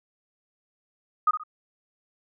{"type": "tone with echo", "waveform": "sine", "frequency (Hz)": 1244.5, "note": "D#6", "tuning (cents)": 0, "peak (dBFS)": -16, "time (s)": [1.27, 1.31], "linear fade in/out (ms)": 5, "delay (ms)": 63, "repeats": 2, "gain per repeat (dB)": -10, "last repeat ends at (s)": 1.436, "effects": []}